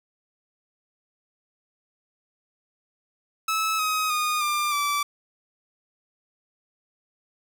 sawtooth tone with pitch steps, 1300 / 1263.7 / 1228.5 / 1194.2 / 1160.8 Hz, E6 / D#6 / D#6 / D6 / D6, -24 / +26 / -22 / +29 / -21 cents, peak -19 dBFS, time 3.48-5.03 s, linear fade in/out 5 ms, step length 310 ms, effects none

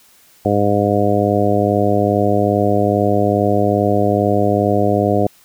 harmonic tone, 102.4 Hz, G#2, 24 cents flat, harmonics 1 / 2 / 3 / 4 / 5 / 6 / 7, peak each -20 / -20 / -20 / -20 / -20 / -20 / -20 dBFS, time 0.45-5.27 s, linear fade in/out 5 ms, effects white hiss -50 dBFS RMS until 5.44 s

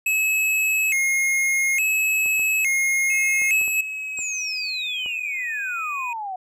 square tone with vibrato, 2353 Hz, D7, 3 cents sharp, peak -19 dBFS, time 0.06-3.81 s, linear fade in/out 5 ms, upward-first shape square, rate 0.58 Hz, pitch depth 160 cents each way
clicks, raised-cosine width 1 ms, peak -28 dBFS, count 7, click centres 2.261 / 2.395 / 3.418 / 3.614 / 3.679 / 4.19 / 5.061 s
triangle tone with pitch glide, 2578 to 2486 Hz, E7 to D#7, -39 to -2 cents, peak -26 dBFS, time 3.1-6.13 s, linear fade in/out 2 ms, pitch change -63 cents, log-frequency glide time 3.74-5.15 s
sine exponential sweep, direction down, 7620 to 728 Hz, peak -27 dBFS, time 4.17-6.36 s, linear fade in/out 5 ms
effects none

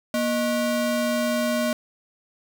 square ring-modulated tone, 427.9 Hz, A4, 48 cents flat, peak -19 dBFS, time 0.14-1.73 s, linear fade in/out 2 ms, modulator 190 Hz, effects 8-bit

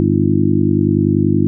harmonic tone with a mistuned harmonic, 50.5 Hz, G#1, 48 cents flat, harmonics 2 / 3 / 4 / 5 / 6 / 7, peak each -18 / -18 / -18 / -18 / -18 / -18 dBFS, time 0-1.47 s, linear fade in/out 0 ms, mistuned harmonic 7, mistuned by -56 cents, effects none

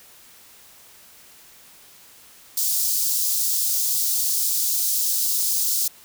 white high-pass noise, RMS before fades -22 dBFS, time 2.57-5.88 s, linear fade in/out 5 ms, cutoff 4600 Hz, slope 24 dB/octave, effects white hiss -49 dBFS RMS until 6.04 s

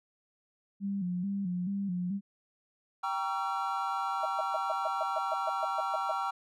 sine tone with vibrato, 188.4 Hz, F#3, 32 cents sharp, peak -30 dBFS, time 0.8-2.21 s, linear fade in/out 50 ms, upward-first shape square, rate 2.3 Hz, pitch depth 91 cents each way
triangle chord, G diminished seventh, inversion none, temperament just, 784 / 940.8 / 1128.9 / 1354.7 Hz, G5 / Bb5 / Db6 / Fb6, 0 / +16 / +31 / +47 cents, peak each -33 / -35 / -36 / -33 dBFS, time 3.03-6.31 s, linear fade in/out 10 ms
sine tone bursts, 645 Hz, E5, 38 cents flat, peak -29 dBFS, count 13, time 4.23-6.115 s, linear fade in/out 5 ms, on 25 ms, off 130 ms
effects none

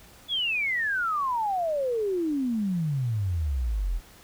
sine exponential sweep, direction down, 3480 to 38.89 Hz, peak -24 dBFS, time 0.28-4.01 s, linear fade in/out 50 ms, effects pink hiss -52 dBFS RMS until 4.23 s

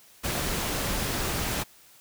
pink noise, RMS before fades -29 dBFS, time 0.23-1.64 s, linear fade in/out 20 ms, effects white hiss -55 dBFS RMS until 2 s

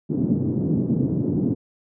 white band-pass noise, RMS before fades -22 dBFS, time 0.09-1.55 s, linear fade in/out 20 ms, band 120 to 300 Hz, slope 24 dB/octave, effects none

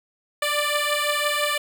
10% pulse beating tone pair, 587.3 / 593.2 Hz, D5 / D5, 0 / +17 cents, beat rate 5.9 Hz, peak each -15 / -17 dBFS, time 0.42-1.58 s, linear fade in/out 5 ms, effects none

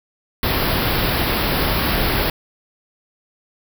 pink band-stop noise, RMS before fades -19 dBFS, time 0.43-2.3 s, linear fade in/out 2 ms, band 5200 to 11000 Hz, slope 96 dB/octave, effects none

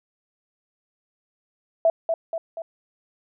sine tone with echo, 659.3 Hz, E5, in tune, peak -14 dBFS, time 1.85-1.9 s, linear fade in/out 2 ms, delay 240 ms, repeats 3, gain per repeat -5 dB, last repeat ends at 2.62 s, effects none

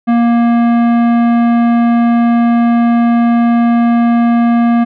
sine tone with tanh clipping, 235.2 Hz, A#3, 16 cents sharp, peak -9 dBFS, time 0.07-4.85 s, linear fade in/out 20 ms, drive 15 dB, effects none

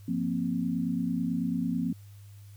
sine chord, F suspended fourth, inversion none, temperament just, 174.61 / 232.8 / 261.9 Hz, F3 / Bb3 / C4, 0 / -2 / +2 cents, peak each -31 dBFS, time 0.08-1.93 s, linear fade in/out 5 ms, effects added 101 Hz sine -46 dBFS peak until 2.56 s + white hiss -62 dBFS RMS until 2.56 s

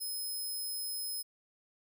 5% pulse tone, 5130 Hz, E8, 48 cents flat, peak -30 dBFS, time 0-1.23 s, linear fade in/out 20 ms, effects none

